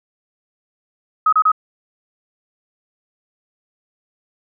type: tone bursts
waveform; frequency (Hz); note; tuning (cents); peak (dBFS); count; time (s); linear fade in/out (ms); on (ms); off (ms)
sine; 1267; D#6; +31; -10; 3; 1.26-1.518; 5; 66; 30
effects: none